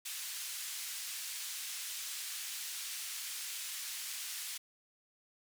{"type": "band-pass noise", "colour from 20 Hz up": "white", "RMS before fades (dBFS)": -42, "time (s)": [0.05, 4.58], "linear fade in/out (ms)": 10, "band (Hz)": [2000, 11000], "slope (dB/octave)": 12, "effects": []}